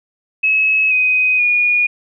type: tone with pitch steps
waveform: sine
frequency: 2575 / 2509 / 2445 Hz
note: E7 / D#7 / D#7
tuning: -41 / +14 / -31 cents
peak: -11 dBFS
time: 0.43-1.87 s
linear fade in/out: 10 ms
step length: 480 ms
effects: none